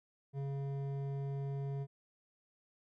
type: tone with hard clipping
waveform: sine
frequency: 138.59 Hz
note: C#3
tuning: in tune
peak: -38 dBFS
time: 0.33-1.87 s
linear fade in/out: 50 ms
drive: 10 dB
effects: none